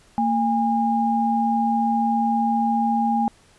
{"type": "tone pair together", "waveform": "sine", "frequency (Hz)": [228.7, 815], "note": ["A#3", "G#5"], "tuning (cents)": [-33, -33], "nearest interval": "octave + minor seventh", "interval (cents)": 2200, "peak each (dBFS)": [-21, -20], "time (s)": [0.18, 3.28], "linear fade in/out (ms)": 0, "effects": ["pink hiss -55 dBFS RMS until 3.58 s", "resampled to 24000 Hz"]}